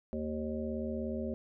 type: harmonic tone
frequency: 76.7 Hz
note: D#2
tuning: 24 cents flat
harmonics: 1 / 3 / 5 / 7 / 8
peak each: -42 / -36 / -41 / -41 / -44 dBFS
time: 0.13-1.34 s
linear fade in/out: 0 ms
effects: none